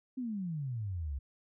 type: exponential sweep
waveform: sine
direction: down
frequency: 265.2 to 64.7 Hz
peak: -34 dBFS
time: 0.17-1.19 s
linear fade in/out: 10 ms
effects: none